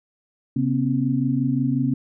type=tone cluster; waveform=sine; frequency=134.7 / 243.9 / 269.5 Hz; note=C#3 / B3 / C#4; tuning=-49 / -21 / -49 cents; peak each=-23 dBFS; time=0.56-1.94 s; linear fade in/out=5 ms; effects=none